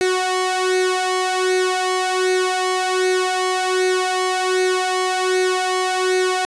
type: tone with flanger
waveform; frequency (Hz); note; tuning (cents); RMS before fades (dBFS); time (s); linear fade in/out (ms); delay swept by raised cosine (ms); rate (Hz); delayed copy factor
sawtooth; 370; F#4; 0; -19; 0.01-6.45; 0; 0.47 to 1.77; 1.3; +0.7
effects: resampled to 22050 Hz